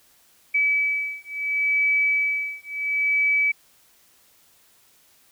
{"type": "beating tone pair", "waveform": "sine", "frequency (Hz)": [2292, 2292.72], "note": ["D7", "D7"], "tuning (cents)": [-43, -42], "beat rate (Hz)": 0.72, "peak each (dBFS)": -23, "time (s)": [0.54, 3.52], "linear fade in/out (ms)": 10, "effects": ["white hiss -58 dBFS RMS until 5.31 s"]}